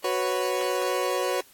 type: chord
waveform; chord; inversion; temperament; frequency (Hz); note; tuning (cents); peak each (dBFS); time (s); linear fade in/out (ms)
30% pulse; F# suspended fourth; none; equal; 370 / 493.9 / 554.4; F#4 / B4 / C#5; 0 / 0 / 0; -26; 0.04-1.41; 5
effects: white hiss -55 dBFS RMS until 1.53 s + AAC 64 kbps